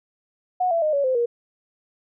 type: tone with pitch steps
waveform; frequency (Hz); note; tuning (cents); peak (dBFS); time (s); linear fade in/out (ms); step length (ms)
sine; 731 / 670.3 / 614.7 / 563.7 / 516.9 / 474; F#5 / E5 / D#5 / C#5 / C5 / A#4; -21 / +29 / -21 / +29 / -21 / +29; -18; 0.6-1.26; 10; 110
effects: none